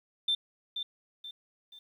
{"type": "tone with echo", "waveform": "sine", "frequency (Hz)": 3564, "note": "A7", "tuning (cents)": 22, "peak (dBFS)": -24, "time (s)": [0.28, 0.35], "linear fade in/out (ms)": 5, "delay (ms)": 480, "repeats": 3, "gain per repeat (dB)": -8, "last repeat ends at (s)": 1.79, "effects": ["tanh soft clip ceiling -20 dBFS", "11-bit"]}